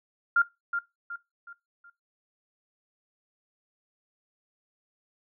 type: tone with echo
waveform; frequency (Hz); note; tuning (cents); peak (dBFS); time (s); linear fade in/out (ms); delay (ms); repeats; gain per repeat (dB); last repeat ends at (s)
sine; 1396.9; F6; 0; -18; 0.36-0.42; 5; 370; 4; -8; 1.9
effects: noise-tail reverb RT60 0.2 s tail -18 dB re dry